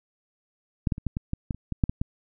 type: clicks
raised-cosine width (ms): 5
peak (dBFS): -10 / -12 / -23 / -14 / -16 / -15 / -14 / -28 / -16 / -8 / -14 / -13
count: 12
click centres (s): 0.872 / 0.922 / 0.981 / 1.067 / 1.169 / 1.334 / 1.508 / 1.546 / 1.723 / 1.838 / 1.895 / 2.015
effects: none